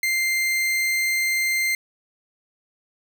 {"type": "tone", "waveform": "40% pulse", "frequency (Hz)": 2093, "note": "C7", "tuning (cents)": 0, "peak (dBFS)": -19, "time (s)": [0.03, 1.75], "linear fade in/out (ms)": 2, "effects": []}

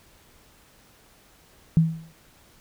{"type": "tone with exponential decay", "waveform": "sine", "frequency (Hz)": 162.4, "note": "E3", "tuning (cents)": -26, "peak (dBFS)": -11, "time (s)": [1.77, 2.12], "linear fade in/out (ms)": 0, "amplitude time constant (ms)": 74, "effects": ["pink hiss -56 dBFS RMS until 2.6 s"]}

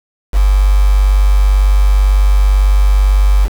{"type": "tone with quantisation", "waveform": "sine", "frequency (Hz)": 49, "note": "G1", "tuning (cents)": 0, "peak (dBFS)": -6, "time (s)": [0.32, 3.49], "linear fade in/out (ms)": 50, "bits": 4, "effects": []}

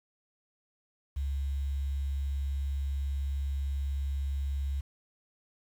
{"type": "tone with quantisation", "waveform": "sine", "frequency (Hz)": 69.3, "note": "C#2", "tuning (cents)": 0, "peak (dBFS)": -29, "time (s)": [1.16, 4.81], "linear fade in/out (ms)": 10, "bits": 9, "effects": []}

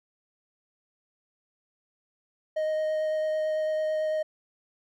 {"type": "tone with vibrato", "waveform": "triangle", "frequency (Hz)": 622, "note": "D#5", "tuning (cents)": -1, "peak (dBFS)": -23, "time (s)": [2.56, 4.23], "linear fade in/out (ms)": 10, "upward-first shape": "sine", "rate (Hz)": 9, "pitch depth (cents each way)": 8, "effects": []}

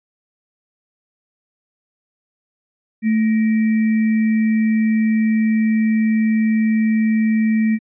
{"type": "tone with sample-and-hold", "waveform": "sine", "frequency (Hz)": 220, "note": "A3", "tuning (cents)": 0, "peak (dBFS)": -13, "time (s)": [3.02, 7.79], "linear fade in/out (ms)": 50, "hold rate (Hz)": 2100, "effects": ["resampled to 8000 Hz"]}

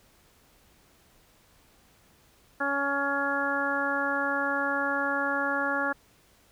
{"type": "harmonic tone", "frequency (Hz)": 280, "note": "C#4", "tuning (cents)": 18, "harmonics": [1, 2, 3, 4, 5, 6], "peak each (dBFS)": [-34, -33, -34, -34, -30, -31], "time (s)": [2.6, 5.93], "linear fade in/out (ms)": 10, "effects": ["pink hiss -61 dBFS RMS until 6.51 s"]}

